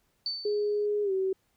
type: tone with exponential decay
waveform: sine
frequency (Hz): 4534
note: C#8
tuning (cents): +38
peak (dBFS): -27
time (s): 0.26-0.86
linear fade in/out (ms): 1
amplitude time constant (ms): 130
type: tone with pitch glide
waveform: sine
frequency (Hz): 415.3 to 380.8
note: G#4 to F#4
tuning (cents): 0 to +50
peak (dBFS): -25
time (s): 0.45-1.33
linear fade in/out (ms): 5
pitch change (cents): -150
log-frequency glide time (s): 1.03-1.12
effects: pink hiss -72 dBFS RMS until 1.56 s